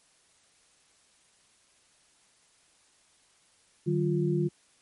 sine tone cluster, 151.6 / 189.8 / 350.1 Hz, D#3 / F#3 / F4, -45 / +44 / +4 cents, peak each -27 / -31 / -28 dBFS, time 3.86-4.49 s, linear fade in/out 20 ms, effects white hiss -64 dBFS RMS until 4.81 s + MP3 48 kbps

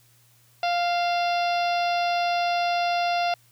harmonic tone with a mistuned harmonic, 698.5 Hz, F5, in tune, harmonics 1 / 2 / 3 / 4 / 5 / 6 / 7 / 8, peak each -22 / -33 / -36 / -33 / -37 / -39 / -38 / -45 dBFS, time 0.63-3.34 s, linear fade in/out 2 ms, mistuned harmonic 4, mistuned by -36 cents, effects added 119 Hz sine -60 dBFS peak until 3.51 s + white hiss -60 dBFS RMS until 3.51 s

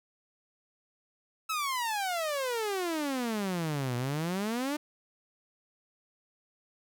sawtooth exponential two-way sweep, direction down then up, 1318.5 to 119.1 to 305.8 Hz, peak -26 dBFS, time 1.49-4.77 s, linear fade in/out 10 ms, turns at 3.96 s, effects none

